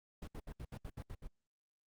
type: noise bursts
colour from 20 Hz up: brown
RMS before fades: -45 dBFS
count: 9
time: 0.22-1.275 s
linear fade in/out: 5 ms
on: 55 ms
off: 70 ms
effects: Opus 48 kbps